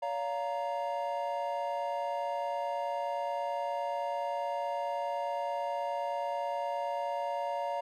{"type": "chord", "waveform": "triangle", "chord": "Bb minor", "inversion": "first", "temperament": "equal with one note detuned", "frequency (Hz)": [569, 698.5, 932.3], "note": ["Db5", "F5", "Bb5"], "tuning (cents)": [45, 0, 0], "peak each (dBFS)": -34, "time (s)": [0.02, 7.81], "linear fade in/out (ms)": 10, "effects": []}